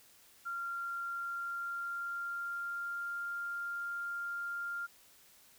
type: tone with pitch glide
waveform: sine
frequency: 1384 to 1396.9 Hz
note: F6 to F6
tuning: -16 to 0 cents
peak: -36 dBFS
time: 0.45-4.87 s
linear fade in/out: 20 ms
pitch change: +16 cents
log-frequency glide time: 1.05-3.21 s
effects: white hiss -62 dBFS RMS until 5.58 s